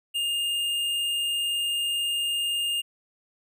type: tone with tanh clipping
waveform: triangle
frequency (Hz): 2823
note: F7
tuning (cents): +18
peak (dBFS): -26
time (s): 0.14-2.82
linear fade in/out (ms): 20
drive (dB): 18
effects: none